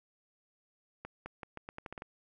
accelerating click train, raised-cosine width 0.5 ms, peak -27 dBFS, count 10, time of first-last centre 1.05-2.021 s, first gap 210 ms, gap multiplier 0.82, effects none

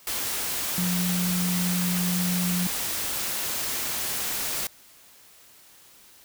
sine tone in noise, 179.3 Hz, F3, 46 cents sharp, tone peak -24 dBFS, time 0.78-2.67 s, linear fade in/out 2 ms, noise white, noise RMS -29 dBFS, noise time 0.07-4.67 s, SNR +2 dB, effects white hiss -53 dBFS RMS until 6.24 s

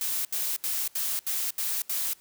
blue noise bursts, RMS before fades -29 dBFS, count 7, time 0.01-2.134 s, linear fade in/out 2 ms, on 240 ms, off 74 ms, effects white hiss -58 dBFS RMS until 2.2 s

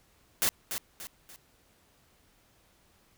white noise with echo, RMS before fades -26 dBFS, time 0.42-0.49 s, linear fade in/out 0 ms, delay 290 ms, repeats 3, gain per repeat -8 dB, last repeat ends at 1.36 s, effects pink hiss -65 dBFS RMS until 3.17 s

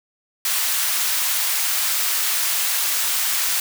white high-pass noise, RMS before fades -21 dBFS, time 0.45-3.6 s, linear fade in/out 2 ms, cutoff 1000 Hz, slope 12 dB/octave, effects none

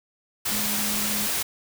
sine tone in noise, 209 Hz, G#3, 11 cents sharp, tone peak -32 dBFS, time 0.51-1.27 s, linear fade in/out 10 ms, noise white, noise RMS -26 dBFS, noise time 0.45-1.43 s, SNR -9 dB, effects none

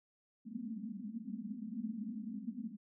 pink band-pass noise, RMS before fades -43 dBFS, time 0.45-2.77 s, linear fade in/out 20 ms, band 200 to 250 Hz, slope 96 dB/octave, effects none

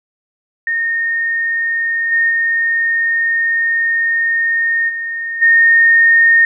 sine tone with level steps, 1839 Hz, A#6, 24 cents flat, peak -14 / -10 / -12 / -19 / -6 dBFS, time 0.67-6.45 s, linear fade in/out 2 ms, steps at 2.11 / 2.29 / 4.88 / 5.41 s, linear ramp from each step 20 ms, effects none

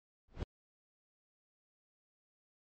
brown noise with exponential growth, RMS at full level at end -32 dBFS, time 0.28-0.43 s, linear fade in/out 1 ms, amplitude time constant 31 ms, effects low-pass 5000 Hz 12 dB/octave + MP3 32 kbps

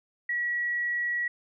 sine tone, 1925 Hz, B6, 45 cents flat, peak -26 dBFS, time 0.29-1.28 s, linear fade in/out 5 ms, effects none

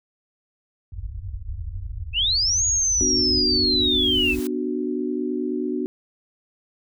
white low-pass noise, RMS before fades -32 dBFS, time 0.92-4.4 s, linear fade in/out 2 ms, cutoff 100 Hz, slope 96 dB/octave
sine linear two-way sweep, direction up then down, 2548 to 6770 to 2548 Hz, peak -18 dBFS, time 2.13-4.36 s, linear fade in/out 50 ms, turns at 2.65 s
sine chord, B minor, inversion none, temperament just, 246.9 / 296.3 / 370.4 Hz, B3 / D4 / F#4, 0 / +15 / +2 cents, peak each -27 dBFS, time 3.01-5.86 s, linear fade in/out 0 ms
white noise with exponential growth, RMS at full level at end -37 dBFS, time 3.18-4.47 s, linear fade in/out 1 ms, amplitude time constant 280 ms
effects none

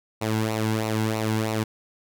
sawtooth tone with flanger, 109.7 Hz, A2, 5 cents flat, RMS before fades -25 dBFS, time 0.21-1.64 s, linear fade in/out 10 ms, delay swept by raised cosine 0.6 to 1.7 ms, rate 3.1 Hz, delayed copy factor -0.65, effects none

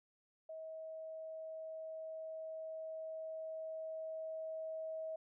sine tone with level ramp, 639 Hz, D#5, 46 cents sharp, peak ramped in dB -45 to -40 dBFS, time 0.49-5.16 s, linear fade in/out 5 ms, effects none

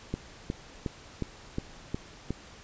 click train, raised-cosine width 3 ms, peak -17 dBFS, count 7, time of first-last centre 0.14-2.306 s, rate 2.77 Hz, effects pink hiss -50 dBFS RMS until 2.63 s + resampled to 16000 Hz

